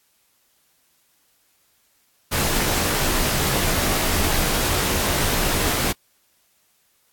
pink noise with comb filter, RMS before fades -21 dBFS, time 2.31-5.93 s, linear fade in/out 20 ms, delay 18 ms, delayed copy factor -0.7, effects white hiss -63 dBFS RMS until 7.12 s + AAC 64 kbps

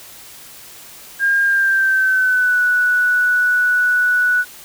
sine tone with pitch glide, 1611 to 1477.3 Hz, G6 to F#6, +47 to -3 cents, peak -12 dBFS, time 1.19-4.45 s, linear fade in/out 50 ms, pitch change -150 cents, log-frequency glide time 1.44-2.6 s, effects white hiss -39 dBFS RMS until 4.64 s

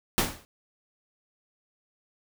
pink noise with exponential decay, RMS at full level -20 dBFS, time 0.18-0.45 s, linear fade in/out 0 ms, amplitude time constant 58 ms, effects none

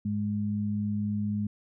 sine tone pair together, 103.83 / 207.7 Hz, G#2 / G#3, 0 / 0 cents, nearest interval octave, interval 1200 cents, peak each -32 / -28 dBFS, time 0.05-1.47 s, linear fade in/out 5 ms, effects none

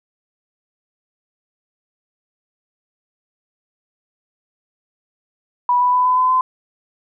sine tone with pitch steps, 981 / 989.5 / 998.1 / 1006.8 / 1015.6 / 1024.4 Hz, B5 / B5 / B5 / B5 / B5 / C6, -12 / +3 / +18 / +33 / +48 / -37 cents, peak -12 dBFS, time 5.69-6.41 s, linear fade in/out 2 ms, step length 120 ms, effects none

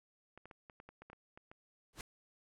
clicks, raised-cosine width 0.5 ms, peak -38 dBFS, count 11, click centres 0.376 / 0.456 / 0.512 / 0.698 / 0.801 / 0.89 / 1.02 / 1.1 / 1.131 / 1.375 / 1.515 s
pink noise with exponential growth, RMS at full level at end -39 dBFS, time 1.93-2.01 s, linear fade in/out 1 ms, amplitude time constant 17 ms
effects low-pass 11000 Hz 12 dB/octave

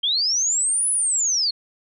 sine linear two-way sweep, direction up then down, 3132 to 10220 to 4204 Hz, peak -18 dBFS, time 0.03-1.51 s, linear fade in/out 10 ms, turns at 0.9 s, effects none

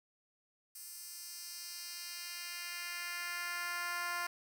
10% pulse tone with high-pass filter sweep, 349.2 Hz, F4, in tune, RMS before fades -42 dBFS, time 0.75-4.27 s, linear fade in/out 5 ms, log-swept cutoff 8500 to 1000 Hz, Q 1.1, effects none

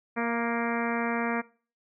harmonic tone with a mistuned harmonic, 234 Hz, A#3, 7 cents sharp, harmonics 1 / 2 / 3 / 4 / 5 / 6 / 7 / 8 / 9 / 10, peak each -30 / -33 / -35 / -36 / -37 / -38 / -38 / -39 / -40 / -40 dBFS, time 0.16-1.42 s, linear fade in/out 20 ms, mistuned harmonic 3, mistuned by -17 cents, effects noise-tail reverb RT60 0.4 s tail -21 dB re dry

